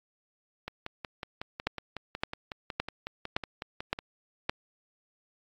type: two click trains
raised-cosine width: 0.3 ms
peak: -11 / -20 dBFS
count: 6 / 19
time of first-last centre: 1.67-4.495 / 0.68-3.989 s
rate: 1.77 / 5.44 Hz
effects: AAC 48 kbps